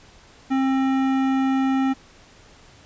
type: tone with hard clipping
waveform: sine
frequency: 266.3 Hz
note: C4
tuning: 31 cents sharp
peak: -20 dBFS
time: 0.5-1.94 s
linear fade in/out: 20 ms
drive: 15 dB
effects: pink hiss -50 dBFS RMS until 2.85 s + resampled to 16000 Hz